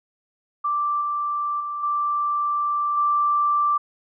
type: tone with level steps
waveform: sine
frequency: 1174 Hz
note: D6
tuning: 1 cent flat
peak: -20 / -22 / -26 / -20 / -17 dBFS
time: 0.64-3.78 s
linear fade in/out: 10 ms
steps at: 1.01 / 1.6 / 1.83 / 2.97 s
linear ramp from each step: 5 ms
effects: none